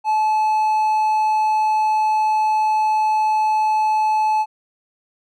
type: tone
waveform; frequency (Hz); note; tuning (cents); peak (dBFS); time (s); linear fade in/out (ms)
triangle; 863; A5; -34; -13; 0.04-4.46; 50
effects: none